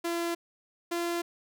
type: tone pair in turn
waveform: sawtooth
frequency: 340 / 343 Hz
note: F4 / F4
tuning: -46 / -31 cents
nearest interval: unison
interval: 15 cents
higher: second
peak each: -25 / -25 dBFS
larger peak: neither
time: 0.04-0.35 / 0.91-1.22 s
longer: neither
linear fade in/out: 10 ms
effects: none

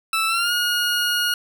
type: tone with pitch glide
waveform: 20% pulse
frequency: 1318.5 to 1437.8 Hz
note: E6 to F6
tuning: 0 to +50 cents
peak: -14 dBFS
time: 0.13-1.34 s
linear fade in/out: 2 ms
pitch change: +150 cents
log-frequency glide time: 0.27-0.52 s
effects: none

